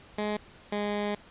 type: tone pair in turn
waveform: 15% pulse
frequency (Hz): 210 / 206.5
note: G#3 / G#3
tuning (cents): +19 / -10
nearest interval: unison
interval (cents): 29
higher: first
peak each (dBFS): -22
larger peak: neither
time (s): 0.18-0.37 / 0.72-1.15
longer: second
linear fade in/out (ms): 5
effects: pink hiss -53 dBFS RMS until 1.3 s + resampled to 8000 Hz